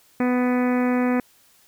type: harmonic tone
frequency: 248.7 Hz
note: B3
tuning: 12 cents sharp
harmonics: 1 / 2 / 3 / 4 / 5 / 6 / 7 / 8 / 9 / 10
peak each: -19 / -26 / -31 / -34 / -35 / -38 / -36 / -37 / -39 / -42 dBFS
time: 0.2-1.2 s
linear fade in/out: 2 ms
effects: white hiss -57 dBFS RMS until 1.67 s